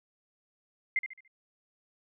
sine tone with echo, 2093 Hz, C7, in tune, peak -24 dBFS, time 0.96-0.99 s, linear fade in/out 2 ms, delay 72 ms, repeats 4, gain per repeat -9 dB, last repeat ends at 1.278 s, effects none

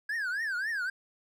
triangle tone with vibrato, 1627 Hz, G#6, 36 cents flat, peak -28 dBFS, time 0.09-0.9 s, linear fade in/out 5 ms, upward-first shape triangle, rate 3.7 Hz, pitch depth 260 cents each way, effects none

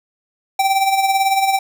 square tone with tremolo, 778 Hz, G5, 13 cents flat, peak -12 dBFS, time 0.59-1.59 s, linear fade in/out 5 ms, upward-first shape sine, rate 18 Hz, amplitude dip 55%, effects none

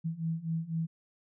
sine beating tone pair, 161.3 / 165.3 Hz, E3 / E3, -37 / +5 cents, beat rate 4 Hz, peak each -35 / -33 dBFS, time 0.04-0.87 s, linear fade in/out 20 ms, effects none

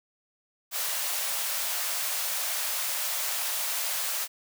white high-pass noise, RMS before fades -30 dBFS, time 0.71-4.28 s, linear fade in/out 50 ms, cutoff 530 Hz, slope 48 dB/octave, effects none

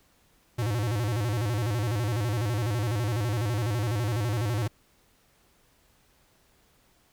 square tone with vibrato, 111.5 Hz, A2, 23 cents sharp, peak -26 dBFS, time 0.58-4.68 s, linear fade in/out 10 ms, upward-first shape square, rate 12 Hz, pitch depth 150 cents each way, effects pink hiss -64 dBFS RMS until 7.12 s

